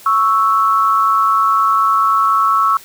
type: tone pair together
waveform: sine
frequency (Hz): 1108.3 / 1318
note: C#6 / E6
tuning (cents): -1 / -1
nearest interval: minor third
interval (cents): 300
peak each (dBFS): -13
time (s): 0.06-2.77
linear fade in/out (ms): 2
effects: white hiss -40 dBFS RMS until 2.84 s